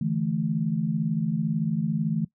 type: chord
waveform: sine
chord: D suspended second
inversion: none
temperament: equal with one note detuned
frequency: 146.83 / 164.81 / 218.2 Hz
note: D3 / E3 / A3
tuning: 0 / 0 / -14 cents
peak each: -30 / -26 / -27 dBFS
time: 0.01-2.25 s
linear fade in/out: 5 ms
effects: noise-tail reverb RT60 0.1 s tail -20 dB re dry